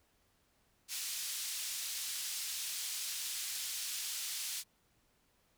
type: band-pass noise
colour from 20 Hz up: pink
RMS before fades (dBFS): -40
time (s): 0.88-4.64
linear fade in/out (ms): 50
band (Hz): 3900 to 13000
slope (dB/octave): 12
effects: pink hiss -73 dBFS RMS until 5.57 s